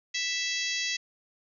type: harmonic tone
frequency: 659.3 Hz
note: E5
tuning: in tune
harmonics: 3 / 4 / 5 / 6 / 7 / 8 / 9 / 10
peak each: -34 / -35 / -36 / -37 / -37 / -38 / -39 / -39 dBFS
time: 0.14-0.97 s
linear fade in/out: 10 ms
effects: none